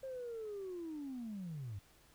sine linear sweep, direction down, 538 to 91.9 Hz, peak -40 dBFS, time 0.03-1.79 s, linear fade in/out 5 ms, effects tanh soft clip ceiling -38 dBFS + pink hiss -66 dBFS RMS until 2.14 s

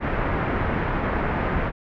pink low-pass noise, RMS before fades -24 dBFS, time 0-1.72 s, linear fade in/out 50 ms, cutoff 2000 Hz, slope 24 dB/octave, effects none

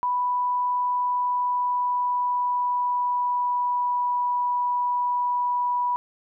sine tone with pitch glide, 987.8 to 979.8 Hz, B5 to B5, 0 to -14 cents, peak -21 dBFS, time 0.03-5.96 s, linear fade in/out 0 ms, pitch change -14 cents, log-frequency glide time 0.87-4.16 s, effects none

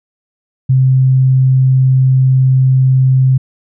sine tone, 130.9 Hz, C3, 1 cent sharp, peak -6 dBFS, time 0.69-3.38 s, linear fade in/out 10 ms, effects none

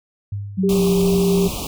sine tone with exponential decay, 101 Hz, G#2, 48 cents flat, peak -21 dBFS, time 0.32-1.15 s, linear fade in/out 5 ms, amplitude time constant 180 ms
sine tone with pitch glide, 188.2 to 180.33 Hz, F#3 to F#3, +30 to -44 cents, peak -16 dBFS, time 0.57-1.49 s, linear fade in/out 20 ms, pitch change -74 cents, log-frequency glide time 0.76-0.81 s
sine tone, 396.2 Hz, G4, 18 cents sharp, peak -17 dBFS, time 0.63-1.48 s, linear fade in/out 10 ms
pink band-stop noise, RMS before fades -27 dBFS, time 0.69-1.67 s, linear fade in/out 2 ms, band 1200 to 2400 Hz, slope 96 dB/octave
effects none

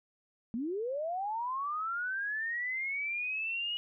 sine linear sweep, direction up, 214.8 to 2913 Hz, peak -32 dBFS, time 0.54-3.77 s, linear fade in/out 0 ms, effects none

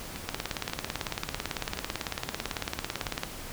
two click trains, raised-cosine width 0.2 ms, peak -18 / -12 dBFS, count 4 / 54, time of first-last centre 0.16-1.773 / 0.29-3.234 s, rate 1.86 / 18 Hz, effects pink hiss -41 dBFS RMS until 3.52 s

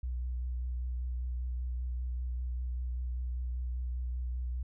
sine tone with vibrato, 61.74 Hz, B1, in tune, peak -31 dBFS, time 0.03-4.63 s, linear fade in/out 5 ms, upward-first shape sine, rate 5.1 Hz, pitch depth 21 cents each way, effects tanh soft clip ceiling -29 dBFS

